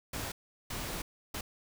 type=noise bursts at uneven times; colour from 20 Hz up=pink; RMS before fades=-38 dBFS; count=3; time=0.13-0.32 / 0.7-1.02 / 1.34-1.41 s; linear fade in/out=5 ms; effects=none